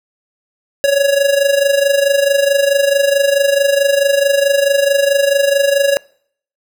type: tone with amplitude modulation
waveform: square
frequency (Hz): 559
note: C#5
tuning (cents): +14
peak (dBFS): -8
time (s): 0.84-5.97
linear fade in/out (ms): 0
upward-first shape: sine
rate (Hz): 24.6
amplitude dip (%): 70
effects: noise-tail reverb RT60 0.6 s tail -25 dB re dry